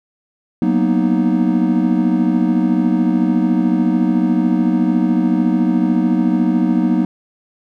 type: chord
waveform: triangle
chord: B major seventh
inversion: second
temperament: equal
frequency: 185 / 233.1 / 246.9 / 311.1 Hz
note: F#3 / A#3 / B3 / D#4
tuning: 0 / 0 / 0 / 0 cents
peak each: -16 dBFS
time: 0.62-7.05 s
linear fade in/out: 2 ms
effects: none